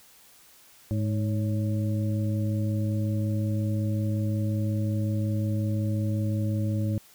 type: harmonic tone with a mistuned harmonic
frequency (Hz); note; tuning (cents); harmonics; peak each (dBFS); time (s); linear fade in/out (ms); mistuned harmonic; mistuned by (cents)
105.5; G#2; +28; 1 / 2 / 3 / 5; -25 / -31 / -35 / -39; 0.91-6.98; 0; 5; +87
effects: white hiss -55 dBFS RMS until 7.14 s